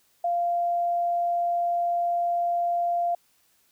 sine tone, 694 Hz, F5, 11 cents flat, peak -22 dBFS, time 0.24-3.15 s, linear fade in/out 5 ms, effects white hiss -65 dBFS RMS until 3.71 s

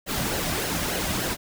pink noise with flanger, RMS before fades -27 dBFS, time 0.06-1.37 s, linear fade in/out 50 ms, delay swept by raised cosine 0.83 to 2.33 ms, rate 3.4 Hz, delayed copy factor -0.5, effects none

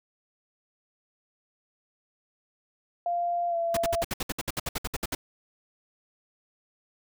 sine tone with pitch glide, 695 to 675.2 Hz, F5 to E5, -9 to +41 cents, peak -25 dBFS, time 3.06-4.03 s, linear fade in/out 2 ms, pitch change -50 cents, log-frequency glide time 3.49-3.56 s
pink noise bursts, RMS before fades -30 dBFS, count 16, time 3.74-5.15 s, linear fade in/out 5 ms, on 30 ms, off 62 ms
effects none

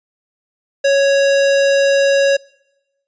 square tone, 554.4 Hz, C#5, in tune, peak -11 dBFS, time 0.84-2.37 s, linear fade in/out 10 ms, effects noise-tail reverb RT60 1.0 s tail -25 dB re dry + resampled to 16000 Hz

